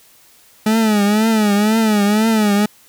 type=tone with vibrato; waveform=40% pulse; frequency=213.3 Hz; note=G#3; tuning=46 cents sharp; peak=-11 dBFS; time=0.66-2.66 s; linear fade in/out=5 ms; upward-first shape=triangle; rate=2 Hz; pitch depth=110 cents each way; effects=white hiss -49 dBFS RMS until 2.88 s